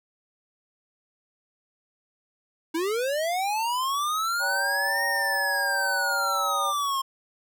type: linear two-way sweep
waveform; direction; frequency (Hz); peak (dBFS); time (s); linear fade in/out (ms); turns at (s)
square; up then down; 311.1 to 1863 to 1060; -25; 2.74-7.02; 10; 5.05
type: chord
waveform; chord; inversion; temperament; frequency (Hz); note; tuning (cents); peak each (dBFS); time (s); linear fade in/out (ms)
sine; G diminished; second; just; 564.5 / 784 / 940.8; Db5 / G5 / Bb5; +31 / 0 / +16; -33 / -31 / -33; 4.39-6.74; 50
effects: none